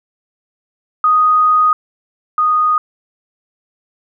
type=tone pair in turn; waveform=sine; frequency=1244.5 / 1238.2 Hz; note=D#6 / D#6; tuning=0 / -9 cents; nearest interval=unison; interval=9 cents; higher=first; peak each=-8 / -10 dBFS; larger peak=first; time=1.04-1.73 / 2.38-2.78 s; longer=first; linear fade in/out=2 ms; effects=none